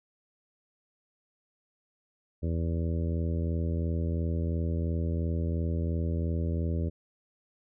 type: harmonic tone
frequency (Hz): 82.9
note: E2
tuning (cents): +10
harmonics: 1 / 2 / 3 / 4 / 5 / 6 / 7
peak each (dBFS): -28 / -34 / -38 / -40 / -42 / -44 / -45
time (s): 2.42-6.9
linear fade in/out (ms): 20
effects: none